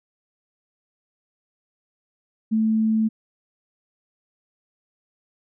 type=tone; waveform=sine; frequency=220 Hz; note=A3; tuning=in tune; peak=-17 dBFS; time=2.51-3.09 s; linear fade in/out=20 ms; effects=none